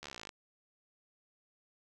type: slowing click train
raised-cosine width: 0.2 ms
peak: -27 dBFS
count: 17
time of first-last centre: 0.03-0.292 s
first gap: 13 ms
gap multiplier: 1.03
effects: none